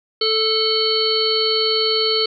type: harmonic tone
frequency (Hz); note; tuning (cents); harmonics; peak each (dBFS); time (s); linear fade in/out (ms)
440; A4; 0; 1 / 3 / 5 / 7 / 9 / 10; -20 / -28 / -31 / -23 / -28 / -19; 0.21-2.26; 5
effects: none